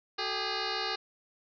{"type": "tone with frequency modulation", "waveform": "sine", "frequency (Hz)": 1661.2, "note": "G#6", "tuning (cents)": 0, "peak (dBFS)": -30, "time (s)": [0.18, 0.96], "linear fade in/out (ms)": 10, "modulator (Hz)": 407, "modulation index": 7.7, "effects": []}